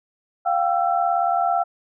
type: tone cluster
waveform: sine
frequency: 701 / 779 / 1336 Hz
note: F5 / G5 / E6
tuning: +6 / -11 / +23 cents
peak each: -20 / -22 / -26 dBFS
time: 0.45-1.64 s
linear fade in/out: 20 ms
effects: none